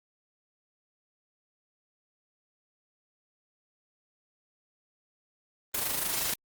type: noise with amplitude modulation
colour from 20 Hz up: white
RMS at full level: -28 dBFS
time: 5.74-6.34 s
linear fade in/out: 5 ms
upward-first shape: sine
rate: 25.6 Hz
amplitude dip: 50%
effects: Opus 24 kbps